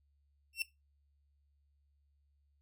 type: tone with exponential growth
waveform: sawtooth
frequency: 2702 Hz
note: E7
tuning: 42 cents sharp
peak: -26 dBFS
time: 0.53-0.62 s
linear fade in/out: 2 ms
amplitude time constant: 19 ms
effects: noise-tail reverb RT60 0.2 s tail -17 dB re dry + added 71 Hz sine -70 dBFS peak until 2.61 s